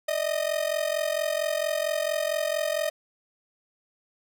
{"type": "ring-modulated tone", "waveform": "45% pulse", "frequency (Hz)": 618, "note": "D#5", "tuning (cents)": -12, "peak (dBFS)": -22, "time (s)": [0.08, 2.9], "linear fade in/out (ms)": 5, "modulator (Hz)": 22.2, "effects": []}